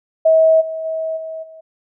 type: tone with level steps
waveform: sine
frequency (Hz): 642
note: E5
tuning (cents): -46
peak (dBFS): -8 / -22 / -19 / -25 / -36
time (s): 0.25-1.61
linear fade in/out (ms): 10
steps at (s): 0.6 / 0.84 / 1.16 / 1.42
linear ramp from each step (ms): 20
effects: none